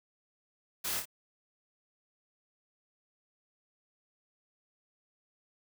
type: noise with echo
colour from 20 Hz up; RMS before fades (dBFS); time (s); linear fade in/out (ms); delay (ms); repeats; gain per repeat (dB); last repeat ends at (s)
white; -35; 0.84-1; 10; 28; 2; -5; 1.056
effects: none